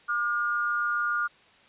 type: tone pair together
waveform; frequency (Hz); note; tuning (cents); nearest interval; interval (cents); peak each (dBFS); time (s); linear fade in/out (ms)
sine; 1200 / 1427; D6 / F6; +37 / +37; minor third; 300; -29 / -26; 0.08-1.28; 20
effects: white hiss -57 dBFS RMS until 1.68 s + resampled to 8000 Hz